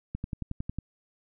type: click train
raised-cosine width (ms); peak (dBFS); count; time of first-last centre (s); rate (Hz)
5; -20; 8; 0.15-0.786; 11
effects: none